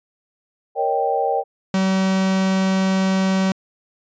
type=chord; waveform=sine; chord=Eb dominant seventh; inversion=second; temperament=equal; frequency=466.2 / 554.4 / 622.3 / 784 Hz; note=Bb4 / Db5 / Eb5 / G5; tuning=0 / 0 / 0 / 0 cents; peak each=-23 / -24 / -26 / -20 dBFS; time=0.75-1.44 s; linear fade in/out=50 ms
type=tone; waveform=45% pulse; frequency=190.4 Hz; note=F#3; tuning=50 cents sharp; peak=-16 dBFS; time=1.74-3.52 s; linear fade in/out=2 ms
effects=resampled to 16000 Hz